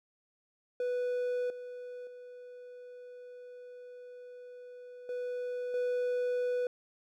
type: tone with level steps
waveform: triangle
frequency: 493.9 Hz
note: B4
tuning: in tune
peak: -28 / -39 / -44 / -32 / -27 dBFS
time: 0.8-6.67 s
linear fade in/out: 2 ms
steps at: 1.5 / 2.07 / 5.09 / 5.74 s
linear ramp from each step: 2 ms
effects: none